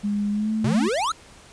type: tone with pitch glide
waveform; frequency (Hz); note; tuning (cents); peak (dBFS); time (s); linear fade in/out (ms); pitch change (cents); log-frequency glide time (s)
sine; 205.3 to 218.8; G#3 to A3; -20 to -9; -21; 0.03-0.89; 20; +111; 0.31-0.52
type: exponential sweep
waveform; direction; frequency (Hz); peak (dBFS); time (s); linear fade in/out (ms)
square; up; 110 to 1400; -22; 0.64-1.12; 5
effects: pink hiss -48 dBFS RMS until 1.52 s + resampled to 22050 Hz